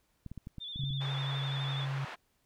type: clicks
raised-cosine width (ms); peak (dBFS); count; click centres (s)
5; -30; 8; 0.263 / 0.316 / 0.377 / 0.471 / 0.583 / 0.76 / 0.837 / 0.906
type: tone with vibrato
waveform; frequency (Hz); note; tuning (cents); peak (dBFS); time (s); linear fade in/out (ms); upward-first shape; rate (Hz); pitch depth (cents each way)
sine; 3520; A7; 0; -39; 0.6-1.86; 20; square; 12; 40
type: tone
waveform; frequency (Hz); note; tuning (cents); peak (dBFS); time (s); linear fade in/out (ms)
sine; 136.8; C#3; -23; -32; 0.79-2.05; 5
type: band-pass noise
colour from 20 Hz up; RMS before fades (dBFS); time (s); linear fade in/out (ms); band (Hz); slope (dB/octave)
pink; -44; 1-2.16; 20; 710 to 2300; 12
effects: pink hiss -74 dBFS RMS until 2.45 s